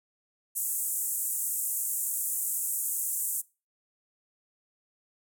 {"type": "band-pass noise", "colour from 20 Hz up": "pink", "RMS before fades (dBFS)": -31, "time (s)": [0.55, 3.42], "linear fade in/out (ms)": 20, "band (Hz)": [7500, 16000], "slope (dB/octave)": 48, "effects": ["noise-tail reverb RT60 0.3 s tail -22 dB re dry"]}